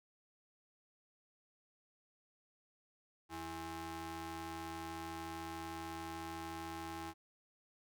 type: ring-modulated tone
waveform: sawtooth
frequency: 246.4 Hz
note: B3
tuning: 4 cents flat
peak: -36 dBFS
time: 3.29-7.14 s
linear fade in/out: 50 ms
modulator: 576 Hz
effects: none